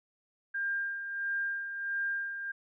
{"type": "tone with tremolo", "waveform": "sine", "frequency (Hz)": 1600, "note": "G6", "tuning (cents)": 35, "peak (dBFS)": -29, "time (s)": [0.54, 2.52], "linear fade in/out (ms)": 10, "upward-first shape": "sine", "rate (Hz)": 1.5, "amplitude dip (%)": 55, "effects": []}